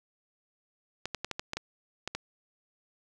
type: clicks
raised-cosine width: 0.2 ms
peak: -16 dBFS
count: 9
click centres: 1.056 / 1.147 / 1.246 / 1.313 / 1.395 / 1.534 / 1.57 / 2.076 / 2.15 s
effects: none